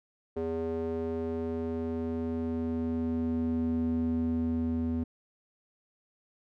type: tone with band-pass filter sweep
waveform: square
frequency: 81.9 Hz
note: E2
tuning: 11 cents flat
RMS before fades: -31 dBFS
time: 0.36-5.04 s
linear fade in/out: 10 ms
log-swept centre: 410 to 210 Hz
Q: 2.9
effects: none